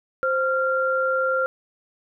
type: tone pair together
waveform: sine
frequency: 523.3 / 1384.6 Hz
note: C5 / F6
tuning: 0 / -15 cents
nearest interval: octave + perfect fourth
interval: 1685 cents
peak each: -22 dBFS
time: 0.23-1.46 s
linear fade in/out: 0 ms
effects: none